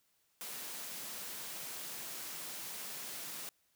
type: high-pass noise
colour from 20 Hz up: white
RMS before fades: -44 dBFS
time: 0.41-3.49 s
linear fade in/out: 0 ms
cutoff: 120 Hz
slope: 96 dB/octave
effects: white hiss -75 dBFS RMS until 3.75 s